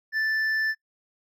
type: tone with hard clipping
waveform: sine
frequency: 1760 Hz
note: A6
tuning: in tune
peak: -24 dBFS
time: 0.12-0.75 s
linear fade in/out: 50 ms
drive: 4 dB
effects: noise-tail reverb RT60 0.1 s tail -22 dB re dry